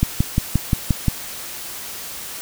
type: click train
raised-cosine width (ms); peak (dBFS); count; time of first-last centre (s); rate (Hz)
5; -3; 7; 0.03-1.083; 5.7
effects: white hiss -32 dBFS RMS until 2.41 s